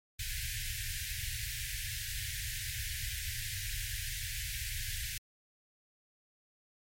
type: band-stop noise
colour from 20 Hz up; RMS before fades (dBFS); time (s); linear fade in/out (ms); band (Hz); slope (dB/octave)
pink; -38; 0.19-5.18; 5; 130 to 1600; 96
effects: MP3 64 kbps